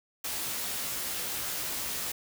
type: noise with comb filter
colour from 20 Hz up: white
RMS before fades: -34 dBFS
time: 0.24-2.12 s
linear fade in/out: 5 ms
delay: 16 ms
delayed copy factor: +0.7
effects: none